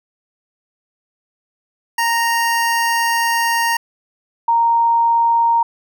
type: tone pair in turn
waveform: 25% pulse / sine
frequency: 929 / 929 Hz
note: A#5 / A#5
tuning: -6 / -6 cents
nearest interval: unison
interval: 0 cents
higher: neither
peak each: -11 dBFS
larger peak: neither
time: 1.98-3.77 / 4.48-5.63 s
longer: first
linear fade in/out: 5 ms
effects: none